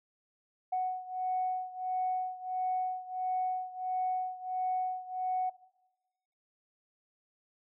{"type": "beating tone pair", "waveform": "sine", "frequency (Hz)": [740, 741.5], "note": ["F#5", "F#5"], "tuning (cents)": [0, 4], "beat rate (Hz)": 1.5, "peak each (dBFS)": [-32, -35], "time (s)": [0.72, 5.5], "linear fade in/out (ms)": 10, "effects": ["noise-tail reverb RT60 1.0 s tail -18 dB re dry", "tanh soft clip ceiling -23 dBFS"]}